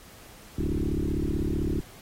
sine tone with frequency modulation, 134 Hz, C3, 42 cents sharp, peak -24 dBFS, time 0.58-1.81 s, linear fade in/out 5 ms, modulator 35.6 Hz, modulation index 6.4, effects pink hiss -50 dBFS RMS until 2.01 s + AAC 48 kbps

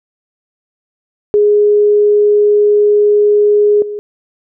sine tone with level steps, 415.5 Hz, G#4, 1 cent sharp, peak -6 / -19 dBFS, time 1.34-3.99 s, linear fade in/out 0 ms, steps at 3.82 s, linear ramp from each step 2 ms, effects none

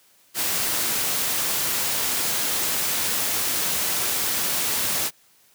white noise, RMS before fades -24 dBFS, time 0.34-5.11 s, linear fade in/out 50 ms, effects white hiss -58 dBFS RMS until 5.54 s + high-pass 80 Hz 12 dB/octave

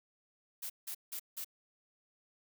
blue noise bursts, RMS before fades -41 dBFS, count 4, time 0.62-1.446 s, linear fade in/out 10 ms, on 79 ms, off 170 ms, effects none

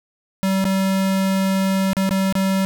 square tone with dropouts, 192.1 Hz, G3, 35 cents flat, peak -17 dBFS, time 0.43-2.65 s, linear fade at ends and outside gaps 0 ms, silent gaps 0.643-0.652 / 1.932-1.968 / 2.092-2.109 / 2.325-2.353 s, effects 8-bit

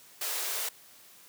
white high-pass noise, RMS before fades -33 dBFS, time 0.21-0.69 s, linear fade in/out 5 ms, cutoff 360 Hz, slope 96 dB/octave, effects white hiss -55 dBFS RMS until 1.28 s + high-pass 100 Hz 12 dB/octave

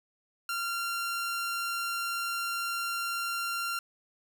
sawtooth tone, 1381 Hz, F6, 20 cents flat, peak -27 dBFS, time 0.49-3.79 s, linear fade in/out 2 ms, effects none

